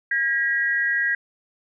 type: tone pair together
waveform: sine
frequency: 1628 / 1917.1 Hz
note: G#6 / A#6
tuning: -35 / +48 cents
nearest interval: minor third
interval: 283 cents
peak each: -22 dBFS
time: 0.11-1.15 s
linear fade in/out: 5 ms
effects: none